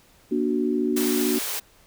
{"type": "chord", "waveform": "sine", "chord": "Bb augmented", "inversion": "none", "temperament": "equal with one note detuned", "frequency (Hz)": [238.5, 293.7, 370], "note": ["Bb3", "D4", "F#4"], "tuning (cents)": [40, 0, 0], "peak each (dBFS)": -25, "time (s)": [0.31, 1.39], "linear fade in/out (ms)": 10}
{"type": "high-pass noise", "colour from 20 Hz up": "white", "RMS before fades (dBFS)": -29, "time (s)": [0.96, 1.6], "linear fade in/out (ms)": 10, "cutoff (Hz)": 330, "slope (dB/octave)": 48}
{"effects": ["pink hiss -56 dBFS RMS until 1.86 s"]}